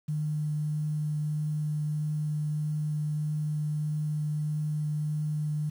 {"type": "tone with vibrato", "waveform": "sine", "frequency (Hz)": 151.3, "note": "D#3", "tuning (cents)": -48, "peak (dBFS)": -27, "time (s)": [0.08, 5.7], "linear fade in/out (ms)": 10, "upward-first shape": "triangle", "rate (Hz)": 1.6, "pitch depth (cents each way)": 9, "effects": ["9-bit"]}